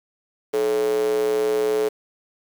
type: tone with high-pass filter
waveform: square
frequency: 61.3 Hz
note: B1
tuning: 12 cents flat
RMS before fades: -21 dBFS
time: 0.53-1.89 s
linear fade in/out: 10 ms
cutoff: 440 Hz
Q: 9.2
effects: 7-bit